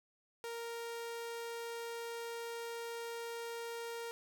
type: tone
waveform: sawtooth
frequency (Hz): 465.6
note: A#4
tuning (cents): -2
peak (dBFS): -37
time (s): 0.44-4.11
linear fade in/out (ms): 0
effects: 13-bit